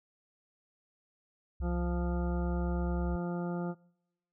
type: tone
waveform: sine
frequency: 65.41 Hz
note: C2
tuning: in tune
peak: -32 dBFS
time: 1.6-3.16 s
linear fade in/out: 5 ms
type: harmonic tone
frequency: 174.61 Hz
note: F3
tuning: in tune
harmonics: 1 / 2 / 3 / 4 / 5 / 7 / 8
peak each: -33 / -39 / -43 / -45 / -47 / -50 / -51 dBFS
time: 1.61-3.75 s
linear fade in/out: 50 ms
effects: noise-tail reverb RT60 0.9 s tail -25 dB re dry